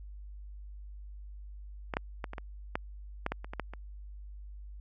clicks, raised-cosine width 0.5 ms, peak -18 / -14 / -20 / -25 / -24 / -15 / -15 / -17 / -28 / -24 / -17 / -28 dBFS, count 12, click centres 1.938 / 1.969 / 2.242 / 2.334 / 2.382 / 2.755 / 3.264 / 3.32 / 3.445 / 3.535 / 3.597 / 3.736 s, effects added 50 Hz sine -43 dBFS peak until 4.8 s

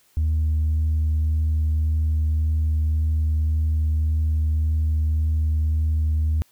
sine tone with vibrato, 77.78 Hz, D#2, in tune, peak -16 dBFS, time 0.17-6.42 s, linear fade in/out 0 ms, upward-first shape triangle, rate 1.8 Hz, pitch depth 10 cents each way, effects tanh soft clip ceiling -16 dBFS + white hiss -60 dBFS RMS until 6.51 s

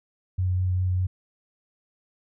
sine tone with vibrato, 91.7 Hz, F#2, 15 cents flat, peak -21 dBFS, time 0.38-1.07 s, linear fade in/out 10 ms, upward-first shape sine, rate 5 Hz, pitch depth 12 cents each way, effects none

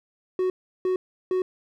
triangle tone bursts, 370 Hz, F#4, in tune, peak -19 dBFS, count 3, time 0.39-1.42 s, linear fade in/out 2 ms, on 110 ms, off 350 ms, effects none

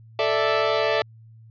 sawtooth chord, A suspended fourth, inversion none, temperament equal, 440 / 587.3 / 659.3 Hz, A4 / D5 / E5, 0 / 0 / 0 cents, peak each -20 dBFS, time 0.19-1.02 s, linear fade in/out 2 ms, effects added 112 Hz sine -45 dBFS peak until 1.5 s + resampled to 11025 Hz

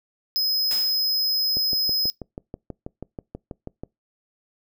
square tone, 5080 Hz, D#8, 35 cents sharp, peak -20 dBFS, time 0.36-2.1 s, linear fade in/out 0 ms
white noise with exponential decay, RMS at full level -31 dBFS, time 0.71-1.16 s, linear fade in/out 1 ms, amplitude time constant 97 ms
click train, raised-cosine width 2 ms, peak -20 dBFS, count 15, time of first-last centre 1.57-3.835 s, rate 6.18 Hz
effects noise-tail reverb RT60 0.2 s tail -25 dB re dry

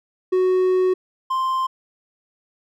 triangle tone pair in turn, 370 / 1046.5 Hz, F#4 / C6, 0 / 0 cents, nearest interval octave + tritone, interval 1800 cents, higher second, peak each -13 / -17 dBFS, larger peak first, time 0.32-0.94 / 1.3-1.67 s, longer first, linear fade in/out 10 ms, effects none

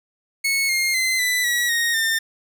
sawtooth tone with pitch steps, 2199 / 2128 / 2059 / 1992.2 / 1927.7 / 1865.2 / 1804.8 Hz, C#7 / C7 / C7 / B6 / B6 / A#6 / A6, -14 / +29 / -28 / +15 / -42 / +1 / +44 cents, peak -15 dBFS, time 0.44-2.19 s, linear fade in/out 10 ms, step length 250 ms, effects none

